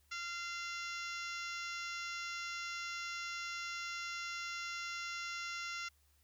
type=harmonic tone; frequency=690 Hz; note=F5; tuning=21 cents flat; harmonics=2 / 3 / 4 / 5 / 6 / 7 / 8 / 9 / 10; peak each=-44 / -45 / -48 / -53 / -53 / -54 / -51 / -56 / -56 dBFS; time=0.11-5.89 s; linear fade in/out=10 ms; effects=added 72 Hz sine -70 dBFS peak until 6.23 s + white hiss -74 dBFS RMS until 6.23 s